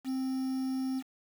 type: tone with quantisation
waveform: triangle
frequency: 262.3 Hz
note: C4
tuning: 4 cents sharp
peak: -28 dBFS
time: 0.04-1.03 s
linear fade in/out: 50 ms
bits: 8
effects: none